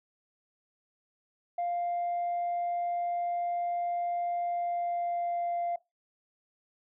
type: tone with pitch glide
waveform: sine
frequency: 698.5 to 693.7 Hz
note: F5 to F5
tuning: 0 to -12 cents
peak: -27 dBFS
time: 1.58-5.76 s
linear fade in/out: 5 ms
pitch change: -12 cents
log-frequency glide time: 4.42-5.61 s
effects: noise-tail reverb RT60 0.2 s tail -21 dB re dry + tanh soft clip ceiling -26 dBFS